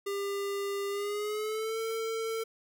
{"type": "tone with pitch glide", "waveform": "square", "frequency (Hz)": [400, 449], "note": ["G4", "A4"], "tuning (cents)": [35, 35], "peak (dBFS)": -32, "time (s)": [0.06, 2.44], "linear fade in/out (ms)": 10, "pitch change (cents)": 200, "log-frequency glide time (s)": [0.89, 1.79], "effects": []}